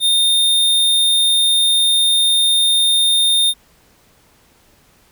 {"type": "tone", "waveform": "square", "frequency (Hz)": 3642, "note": "A#7", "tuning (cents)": -41, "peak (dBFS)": -12, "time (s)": [0, 3.54], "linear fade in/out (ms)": 50, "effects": ["pink hiss -53 dBFS RMS until 5.11 s"]}